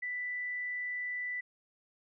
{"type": "tone", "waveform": "sine", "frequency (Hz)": 1980, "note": "B6", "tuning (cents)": 4, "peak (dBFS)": -34, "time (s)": [0.02, 1.41], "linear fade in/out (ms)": 10, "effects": []}